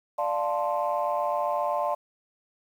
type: chord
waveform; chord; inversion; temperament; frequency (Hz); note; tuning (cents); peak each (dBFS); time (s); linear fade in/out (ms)
sine; D minor seventh; none; equal with one note detuned; 590.7 / 698.5 / 880 / 1046.5; D5 / F5 / A5 / C6; +10 / 0 / 0 / 0; -28 / -29 / -30 / -30; 0.18-1.95; 10
effects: tanh soft clip ceiling -16 dBFS + 9-bit